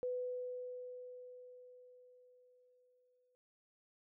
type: tone with exponential decay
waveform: sine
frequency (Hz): 498.7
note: B4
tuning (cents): +17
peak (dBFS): -35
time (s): 0.03-3.35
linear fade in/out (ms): 0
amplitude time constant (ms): 720
effects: none